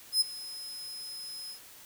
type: tone with ADSR envelope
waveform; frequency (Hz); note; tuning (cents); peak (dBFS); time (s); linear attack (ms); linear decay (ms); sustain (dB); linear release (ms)
sawtooth; 5100; D#8; +42; -18; 0.12-1.6; 88; 18; -19; 97
effects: white hiss -52 dBFS RMS until 1.85 s